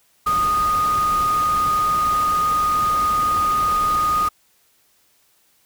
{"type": "tone in noise", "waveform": "sine", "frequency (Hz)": 1235, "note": "D#6", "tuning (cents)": -13, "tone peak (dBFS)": -16, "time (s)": [0.26, 4.29], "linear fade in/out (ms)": 10, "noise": "pink", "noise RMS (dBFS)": -31, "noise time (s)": [0.26, 4.29], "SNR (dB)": 12, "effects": ["white hiss -60 dBFS RMS until 5.65 s"]}